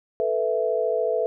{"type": "chord", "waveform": "sine", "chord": "A suspended second", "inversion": "none", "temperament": "equal", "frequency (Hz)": [440, 493.9, 659.3], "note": ["A4", "B4", "E5"], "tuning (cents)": [0, 0, 0], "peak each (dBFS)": -25, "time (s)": [0.2, 1.26], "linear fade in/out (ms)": 0, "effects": []}